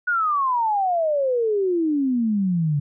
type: exponential sweep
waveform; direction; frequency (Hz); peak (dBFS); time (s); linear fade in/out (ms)
sine; down; 1480 to 140.7; -18; 0.07-2.8; 10
effects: none